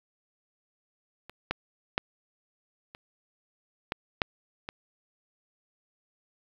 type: clicks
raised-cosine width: 0.3 ms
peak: -27 / -11 / -9 / -27 / -13 / -7 / -19 dBFS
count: 7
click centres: 1.296 / 1.51 / 1.979 / 2.949 / 3.921 / 4.218 / 4.689 s
effects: low-pass 5000 Hz 12 dB/octave + 8-bit